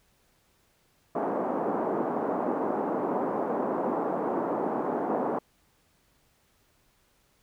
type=band-pass noise; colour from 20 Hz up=pink; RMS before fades=-29 dBFS; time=1.15-5.39 s; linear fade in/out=5 ms; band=240 to 1000 Hz; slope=24 dB/octave; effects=pink hiss -67 dBFS RMS until 7.42 s